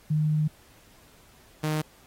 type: tone pair in turn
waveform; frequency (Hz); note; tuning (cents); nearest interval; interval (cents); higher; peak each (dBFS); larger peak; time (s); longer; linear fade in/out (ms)
sine / sawtooth; 153.1 / 154.16; D#3 / D#3; -28 / -16; unison; 12; second; -21; neither; 0.1-0.48 / 1.63-1.82; first; 10
effects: pink hiss -57 dBFS RMS until 2.06 s + AAC 48 kbps